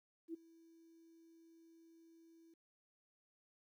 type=tone with ADSR envelope; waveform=sine; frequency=329.8 Hz; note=E4; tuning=1 cent sharp; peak=-40 dBFS; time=0.28-2.54 s; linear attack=59 ms; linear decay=13 ms; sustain=-22 dB; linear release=4 ms; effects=13-bit